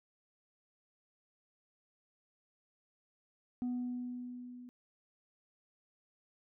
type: tone with level ramp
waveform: sine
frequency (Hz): 246.9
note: B3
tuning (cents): 0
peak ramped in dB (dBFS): -30 to -48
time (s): 3.62-4.69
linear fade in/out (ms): 0
effects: tanh soft clip ceiling -32 dBFS